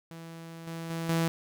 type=tone with level steps; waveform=sawtooth; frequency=165.1 Hz; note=E3; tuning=3 cents sharp; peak=-38 / -32 / -28 / -21 dBFS; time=0.11-1.28 s; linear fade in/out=0 ms; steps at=0.67 / 0.9 / 1.09 s; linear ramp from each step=2 ms; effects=none